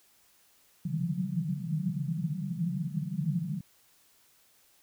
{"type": "band-pass noise", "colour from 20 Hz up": "white", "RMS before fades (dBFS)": -32, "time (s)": [0.85, 3.61], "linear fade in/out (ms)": 5, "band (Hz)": [140, 190], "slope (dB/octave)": 96, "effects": ["white hiss -64 dBFS RMS until 4.82 s"]}